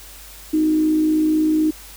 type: tone with frequency modulation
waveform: sine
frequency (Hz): 311.1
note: D#4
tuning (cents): 0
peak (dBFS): -14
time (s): 0.53-1.71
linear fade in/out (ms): 10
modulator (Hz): 56.1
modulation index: 0.28
effects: added 50 Hz sine -43 dBFS peak until 1.96 s + white hiss -41 dBFS RMS until 1.96 s